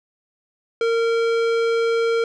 sine tone with tanh clipping, 460 Hz, A#4, 23 cents flat, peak -19 dBFS, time 0.81-2.24 s, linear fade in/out 2 ms, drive 17 dB, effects none

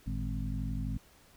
harmonic tone with a mistuned harmonic, 51.91 Hz, G#1, in tune, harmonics 1 / 2 / 3 / 4 / 5, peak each -35 / -38 / -40 / -41 / -42 dBFS, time 0.06-0.98 s, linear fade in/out 10 ms, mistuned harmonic 2, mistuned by +140 cents, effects pink hiss -61 dBFS RMS until 1.36 s

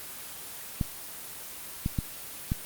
clicks, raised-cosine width 5 ms, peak -14 dBFS, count 4, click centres 0.812 / 1.861 / 1.988 / 2.519 s, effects white hiss -41 dBFS RMS until 2.65 s + Opus 24 kbps

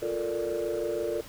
sine chord, Bb major seventh, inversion second, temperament equal, 349.2 / 440 / 466.2 / 587.3 Hz, F4 / A4 / Bb4 / D5, 0 / 0 / 0 / 0 cents, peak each -32 dBFS, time 0.02-1.21 s, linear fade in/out 5 ms, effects tanh soft clip ceiling -22 dBFS + pink hiss -47 dBFS RMS until 1.28 s

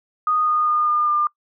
sine tone with pitch steps, 1237 / 1227.7 / 1218.6 / 1209.4 / 1200.4 Hz, D#6 / D#6 / D#6 / D#6 / D6, -10 / -24 / -36 / -50 / +38 cents, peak -16 dBFS, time 0.27-1.27 s, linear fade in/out 2 ms, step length 200 ms, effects noise-tail reverb RT60 0.1 s tail -24 dB re dry

